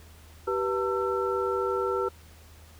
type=tone cluster; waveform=sine; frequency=387.1 / 487.1 / 903 / 1340 Hz; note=G4 / B4 / A5 / E6; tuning=-22 / -24 / +45 / +28 cents; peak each=-28 / -30 / -35 / -31 dBFS; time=0.47-2.09 s; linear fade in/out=10 ms; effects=added 79 Hz sine -50 dBFS peak until 2.79 s + pink hiss -55 dBFS RMS until 2.79 s